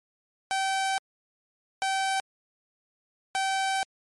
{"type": "tone bursts at uneven times", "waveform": "sawtooth", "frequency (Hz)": 772, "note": "G5", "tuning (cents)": -27, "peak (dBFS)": -21, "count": 3, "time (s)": [[0.51, 0.98], [1.82, 2.2], [3.35, 3.83]], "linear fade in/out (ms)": 0, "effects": ["MP3 48 kbps"]}